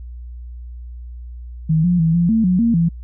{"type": "tone with pitch steps", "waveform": "sine", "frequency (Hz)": [158.9, 176.7, 162.8, 171.9, 223.5, 182, 232, 167.9], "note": ["D#3", "F3", "E3", "F3", "A3", "F#3", "A#3", "E3"], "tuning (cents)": [37, 21, -21, -27, 27, -28, -8, 32], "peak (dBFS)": -12, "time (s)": [1.69, 2.89], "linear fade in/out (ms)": 10, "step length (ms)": 150, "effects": ["added 60 Hz sine -30 dBFS peak until 3.03 s"]}